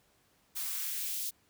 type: noise with high-pass filter sweep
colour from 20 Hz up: blue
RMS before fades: -36 dBFS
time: 0.55-1.31 s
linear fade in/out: 20 ms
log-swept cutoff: 740 to 4000 Hz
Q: 1.2
effects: pink hiss -69 dBFS RMS until 1.49 s + high-pass 60 Hz 12 dB/octave